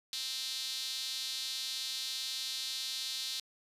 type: tone with high-pass filter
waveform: sawtooth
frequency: 261.6 Hz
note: C4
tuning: in tune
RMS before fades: -38 dBFS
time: 0.13-3.4 s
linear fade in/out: 0 ms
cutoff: 4000 Hz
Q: 3.7
effects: resampled to 32000 Hz

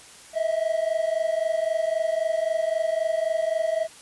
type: tone pair together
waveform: triangle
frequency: 635.5 / 659.3 Hz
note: D#5 / E5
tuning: +36 / 0 cents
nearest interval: minor second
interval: 64 cents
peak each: -23 dBFS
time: 0.33-3.88 s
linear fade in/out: 50 ms
effects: white hiss -47 dBFS RMS until 4.01 s + resampled to 24000 Hz

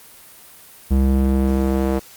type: tone with band-pass filter sweep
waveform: square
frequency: 66.4 Hz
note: C2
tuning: 26 cents sharp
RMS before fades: -17 dBFS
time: 0.9-2 s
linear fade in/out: 20 ms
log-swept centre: 140 to 430 Hz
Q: 0.89
effects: white hiss -44 dBFS RMS until 2.16 s + Opus 32 kbps

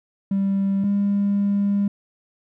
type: tone pair in turn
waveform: triangle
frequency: 196 / 201.3 Hz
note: G3 / G3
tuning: 0 / +46 cents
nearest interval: unison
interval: 46 cents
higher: second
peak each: -15 / -14 dBFS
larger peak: second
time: 0.31-0.84 / 0.84-1.88 s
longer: second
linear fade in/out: 5 ms
effects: tanh soft clip ceiling -14 dBFS

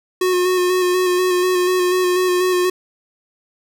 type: tone with vibrato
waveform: square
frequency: 363.6 Hz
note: F#4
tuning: 30 cents flat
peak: -15 dBFS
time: 0.21-2.7 s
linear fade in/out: 5 ms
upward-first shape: square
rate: 4.1 Hz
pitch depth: 20 cents each way
effects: none

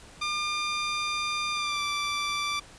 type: tone with pitch glide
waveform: 15% pulse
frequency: 1200 to 1171.2 Hz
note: D6 to D6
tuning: +37 to -5 cents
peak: -21 dBFS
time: 0.21-2.6 s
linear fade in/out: 10 ms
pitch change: -42 cents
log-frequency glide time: 1.53-1.82 s
effects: pink hiss -50 dBFS RMS until 2.78 s + resampled to 22050 Hz

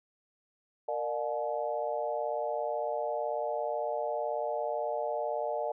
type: tone cluster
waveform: sine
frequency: 461.9 / 598 / 716 / 855 Hz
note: A#4 / D5 / F5 / A5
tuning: -16 / +31 / +43 / -50 cents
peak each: -37 / -33 / -36 / -38 dBFS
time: 0.88-5.72 s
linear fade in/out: 5 ms
effects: none

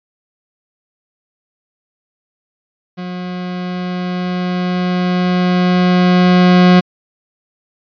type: tone with level ramp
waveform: 40% pulse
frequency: 180.4 Hz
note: F#3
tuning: 44 cents flat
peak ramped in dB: -22 to -4 dBFS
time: 2.97-6.81 s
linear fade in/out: 20 ms
effects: resampled to 11025 Hz

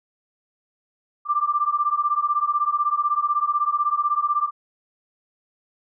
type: beating tone pair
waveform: sine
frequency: 1174.7 / 1190.7 Hz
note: D6 / D6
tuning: 0 / +23 cents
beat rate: 16 Hz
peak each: -22 dBFS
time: 1.25-4.51 s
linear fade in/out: 50 ms
effects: none

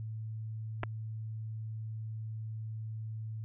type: clicks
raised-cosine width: 0.5 ms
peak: -19 / -22 dBFS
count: 2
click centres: 0.833 / 0.836 s
effects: added 110 Hz sine -37 dBFS peak until 3.44 s + resampled to 8000 Hz

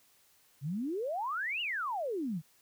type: exponential two-way sweep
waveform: sine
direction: up then down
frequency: 129.1 to 2960 to 144.9 Hz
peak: -32 dBFS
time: 0.61-2.42 s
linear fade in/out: 50 ms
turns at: 1.61 s
effects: white hiss -66 dBFS RMS until 2.61 s

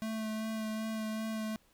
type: tone with vibrato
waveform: square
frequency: 219.1 Hz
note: A3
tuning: 7 cents flat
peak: -35 dBFS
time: 0.02-1.56 s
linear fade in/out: 0 ms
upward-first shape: sine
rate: 2.6 Hz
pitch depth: 16 cents each way
effects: pink hiss -68 dBFS RMS until 1.73 s

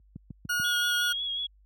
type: click train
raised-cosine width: 5 ms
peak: -25 dBFS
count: 4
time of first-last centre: 0.16-0.599 s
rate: 6.84 Hz
type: tone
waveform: 40% pulse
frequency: 1440 Hz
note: F#6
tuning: 47 cents flat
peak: -25 dBFS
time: 0.49-1.13 s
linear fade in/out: 10 ms
type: tone with vibrato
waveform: sine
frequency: 3322 Hz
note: G#7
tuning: in tune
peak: -29 dBFS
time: 0.64-1.47 s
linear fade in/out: 10 ms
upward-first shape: sine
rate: 5.5 Hz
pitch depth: 32 cents each way
effects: added 50 Hz sine -44 dBFS peak until 1.65 s + high-pass 100 Hz 12 dB/octave

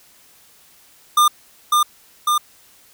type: tone with echo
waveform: square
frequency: 1204 Hz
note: D6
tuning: 43 cents sharp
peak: -11 dBFS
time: 1.17-1.28 s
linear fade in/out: 5 ms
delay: 550 ms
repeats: 2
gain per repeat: -2 dB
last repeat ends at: 2.38 s
effects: white hiss -51 dBFS RMS until 2.93 s

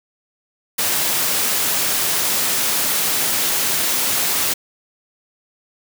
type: high-pass noise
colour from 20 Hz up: white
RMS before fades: -19 dBFS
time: 0.78-4.54 s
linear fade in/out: 10 ms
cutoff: 120 Hz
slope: 12 dB/octave
effects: none

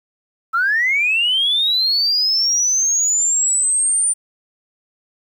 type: linear sweep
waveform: sine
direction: up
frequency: 1300 to 9190 Hz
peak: -13 dBFS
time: 0.53-4.14 s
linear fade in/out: 20 ms
effects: tanh soft clip ceiling -9 dBFS + 8-bit

